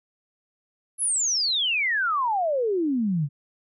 sine exponential sweep, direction down, 11190 to 135 Hz, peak -21 dBFS, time 0.98-3.29 s, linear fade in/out 50 ms, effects none

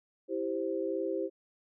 sine chord, C major, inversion first, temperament equal, 329.6 / 392 / 523.3 Hz, E4 / G4 / C5, 0 / 0 / 0 cents, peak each -35 / -34 / -35 dBFS, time 0.28-1.3 s, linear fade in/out 50 ms, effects none

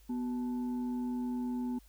sine tone with frequency modulation, 246.9 Hz, B3, in tune, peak -32 dBFS, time 0.09-1.79 s, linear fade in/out 10 ms, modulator 626 Hz, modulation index 0.32, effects added 50 Hz sine -57 dBFS peak until 1.88 s + white hiss -66 dBFS RMS until 1.88 s

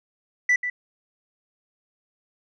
sine tone with echo, 1976 Hz, B6, in tune, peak -13 dBFS, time 0.49-0.56 s, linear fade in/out 5 ms, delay 140 ms, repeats 1, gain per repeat -11 dB, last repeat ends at 0.7 s, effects tanh soft clip ceiling -15 dBFS

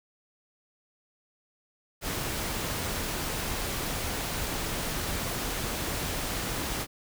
pink noise, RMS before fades -32 dBFS, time 2.01-6.87 s, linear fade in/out 50 ms, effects none

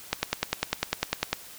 click train, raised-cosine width 0.2 ms, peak -6 dBFS, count 13, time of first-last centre 0.13-1.33 s, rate 10 Hz, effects white hiss -46 dBFS RMS until 1.58 s

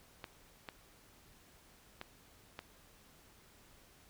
clicks, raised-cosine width 0.3 ms, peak -27 dBFS, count 4, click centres 0.242 / 0.688 / 2.014 / 2.591 s, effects pink hiss -63 dBFS RMS until 4.09 s

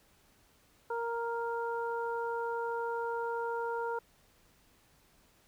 harmonic tone, 466.2 Hz, A#4, in tune, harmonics 1 / 2 / 3, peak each -35 / -36 / -41 dBFS, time 0.9-3.99 s, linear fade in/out 5 ms, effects pink hiss -66 dBFS RMS until 5.47 s

